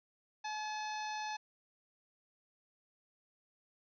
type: harmonic tone with a mistuned harmonic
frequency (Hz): 854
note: G#5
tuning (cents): +48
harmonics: 1 / 2 / 3 / 4 / 5 / 6 / 7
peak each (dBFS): -39 / -46 / -48 / -52 / -51 / -55 / -52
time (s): 0.44-1.37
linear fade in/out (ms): 10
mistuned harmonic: 4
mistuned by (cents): +74
effects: none